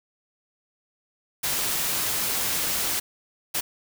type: noise bursts at uneven times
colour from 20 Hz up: white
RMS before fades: -26 dBFS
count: 2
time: 1.43-3 / 3.54-3.61 s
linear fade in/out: 10 ms
effects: none